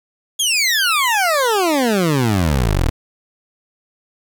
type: exponential sweep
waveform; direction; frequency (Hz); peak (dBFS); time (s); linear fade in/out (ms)
20% pulse; down; 3388 to 36.76; -9; 0.39-2.9; 10
effects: 7-bit